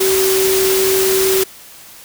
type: tone in noise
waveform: sine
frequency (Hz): 382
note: G4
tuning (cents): -45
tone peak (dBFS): -13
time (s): 0-1.44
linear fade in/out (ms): 10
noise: white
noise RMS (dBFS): -18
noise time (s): 0-1.44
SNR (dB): +2
effects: white hiss -39 dBFS RMS until 2.04 s